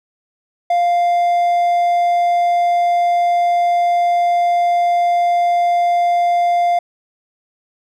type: tone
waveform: triangle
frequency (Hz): 698.5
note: F5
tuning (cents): 0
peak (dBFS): -10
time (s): 0.7-6.79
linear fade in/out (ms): 5
effects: none